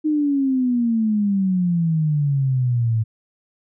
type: exponential sweep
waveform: sine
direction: down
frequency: 311.1 to 109.4 Hz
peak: -16 dBFS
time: 0.04-3.04 s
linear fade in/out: 20 ms
effects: none